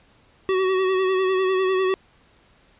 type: tone with vibrato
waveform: square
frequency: 376.9 Hz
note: F#4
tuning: 32 cents sharp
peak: -19 dBFS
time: 0.49-1.94 s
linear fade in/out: 0 ms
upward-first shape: sine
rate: 10 Hz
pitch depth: 33 cents each way
effects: pink hiss -57 dBFS RMS until 2.79 s + resampled to 8000 Hz